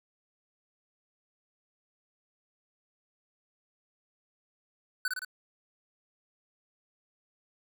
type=tone with echo; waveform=square; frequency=1500 Hz; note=F#6; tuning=23 cents sharp; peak=-28 dBFS; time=5.05-5.08 s; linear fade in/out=2 ms; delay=56 ms; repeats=3; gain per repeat=-3 dB; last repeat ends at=5.248 s; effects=10-bit